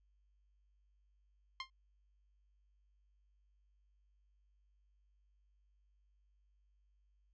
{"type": "tone with exponential decay", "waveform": "15% pulse", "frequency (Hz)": 1056, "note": "C6", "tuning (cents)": 16, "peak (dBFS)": -31, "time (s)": [1.6, 1.7], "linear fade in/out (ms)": 2, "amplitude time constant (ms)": 21, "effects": ["added 50 Hz sine -70 dBFS peak until 7.33 s", "resampled to 16000 Hz"]}